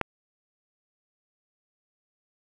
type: click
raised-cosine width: 0.5 ms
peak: -10 dBFS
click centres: 0.013 s
effects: 8-bit